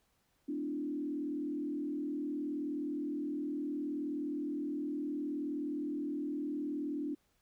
sine tone with frequency modulation, 293.7 Hz, D4, in tune, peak -34 dBFS, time 0.48-7.15 s, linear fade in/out 10 ms, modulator 39.3 Hz, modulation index 0.95, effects pink hiss -75 dBFS RMS until 7.41 s

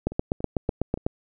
two click trains, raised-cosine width 2 ms, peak -9 / -23 dBFS, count 9 / 4, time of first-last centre 0.07-1.065 / 0.12-0.975 s, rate 8.04 / 3.51 Hz, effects none

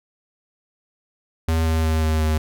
square tone with pitch steps, 81.1 / 80.31 / 79.52 / 78.75 / 77.98 Hz, E2 / E2 / D#2 / D#2 / D#2, -28 / -45 / +38 / +21 / +4 cents, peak -18 dBFS, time 1.48-2.38 s, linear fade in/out 5 ms, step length 180 ms, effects none

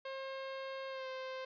sawtooth tone with pitch glide, 535 to 521.9 Hz, C5 to C5, +38 to -4 cents, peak -37 dBFS, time 0.05-1.45 s, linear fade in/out 5 ms, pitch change -42 cents, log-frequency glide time 0.88-1.08 s, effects resampled to 11025 Hz + 12-bit

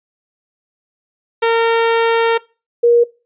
sawtooth / sine tone pair in turn, 458.5 / 473.8 Hz, A#4 / A#4, -29 / +28 cents, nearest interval minor second, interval 57 cents, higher second, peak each -7 dBFS, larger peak neither, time 1.42-2.38 / 2.83-3.04 s, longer first, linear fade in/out 10 ms, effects noise-tail reverb RT60 0.3 s tail -21 dB re dry + resampled to 8000 Hz

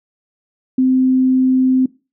sine tone, 258.8 Hz, C4, 19 cents flat, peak -10 dBFS, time 0.78-1.86 s, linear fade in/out 5 ms, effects noise-tail reverb RT60 0.3 s tail -21 dB re dry

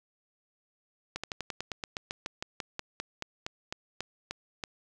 slowing click train, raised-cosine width 0.2 ms, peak -17 dBFS, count 21, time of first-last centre 1.16-4.638 s, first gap 76 ms, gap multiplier 1.08, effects none

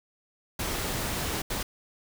pink noise bursts at uneven times, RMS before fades -31 dBFS, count 2, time 0.59-1.42 / 1.5-1.63 s, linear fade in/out 5 ms, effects none

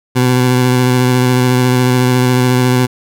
20% pulse tone with vibrato, 125.9 Hz, B2, 34 cents sharp, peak -4 dBFS, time 0.15-2.87 s, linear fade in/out 20 ms, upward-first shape square, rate 14 Hz, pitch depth 16 cents each way, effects none

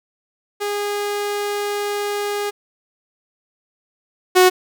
sawtooth tone pair in turn, 410.4 / 367.5 Hz, G#4 / F#4, -21 / -12 cents, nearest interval major second, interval 191 cents, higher first, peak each -17 / -5 dBFS, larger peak second, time 0.6-2.51 / 4.35-4.5 s, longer first, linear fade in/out 20 ms, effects none

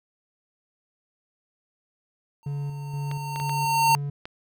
square tone with exponential growth, 912 Hz, A#5, 38 cents flat, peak -16 dBFS, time 2.43-3.95 s, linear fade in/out 0 ms, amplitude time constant 330 ms
triangle tone with tremolo, 142.8 Hz, D3, 48 cents flat, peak -25 dBFS, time 2.46-4.1 s, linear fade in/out 5 ms, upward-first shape square, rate 2.1 Hz, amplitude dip 40%
clicks, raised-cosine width 0.3 ms, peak -20 dBFS, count 5, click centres 3.114 / 3.36 / 3.4 / 3.495 / 4.255 s
effects none

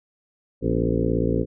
harmonic tone with a mistuned harmonic, 57.2 Hz, A#1, 32 cents flat, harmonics 1 / 2 / 3 / 4 / 5 / 6 / 7 / 8 / 9, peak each -28 / -27 / -27 / -29 / -27 / -30 / -28 / -28 / -31 dBFS, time 0.61-1.46 s, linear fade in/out 50 ms, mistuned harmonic 4, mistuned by +100 cents, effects none

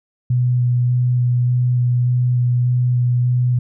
sine tone with vibrato, 123.47 Hz, B2, in tune, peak -13 dBFS, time 0.3-3.59 s, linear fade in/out 5 ms, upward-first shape square, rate 1.7 Hz, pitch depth 9 cents each way, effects none

